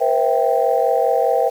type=chord; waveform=sine; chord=C dominant seventh; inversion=third; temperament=equal with one note detuned; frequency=478.4 / 523.3 / 659.3 / 784 Hz; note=Bb4 / C5 / E5 / G5; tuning=+45 / 0 / 0 / 0 cents; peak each=-19 dBFS; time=0-1.5 s; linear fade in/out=20 ms; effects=tanh soft clip ceiling -4 dBFS + 7-bit